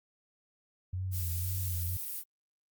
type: tone with vibrato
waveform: sine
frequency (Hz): 90.2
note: F#2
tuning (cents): -44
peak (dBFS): -32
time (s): 0.93-1.97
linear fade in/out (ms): 5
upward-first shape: sine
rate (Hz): 2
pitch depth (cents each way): 70
type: noise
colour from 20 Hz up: violet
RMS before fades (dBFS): -38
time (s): 1.11-2.24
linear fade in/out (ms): 50
effects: Opus 48 kbps